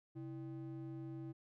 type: ring-modulated tone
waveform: triangle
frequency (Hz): 230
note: A#3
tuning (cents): -23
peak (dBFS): -39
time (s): 0.15-1.33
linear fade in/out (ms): 20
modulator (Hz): 96.6
effects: none